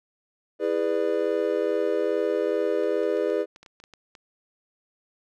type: chord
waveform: triangle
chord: E dominant seventh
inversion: none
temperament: just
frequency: 329.6 / 412 / 494.4 / 593.3 Hz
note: E4 / G#4 / B4 / D5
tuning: 0 / -14 / +2 / +18 cents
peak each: -28 / -24 / -25 / -27 dBFS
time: 0.59-3.46 s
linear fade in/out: 50 ms
type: clicks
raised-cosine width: 0.2 ms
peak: -30 dBFS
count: 11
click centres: 2.836 / 3.034 / 3.171 / 3.301 / 3.561 / 3.63 / 3.662 / 3.801 / 3.839 / 3.937 / 4.152 s
effects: none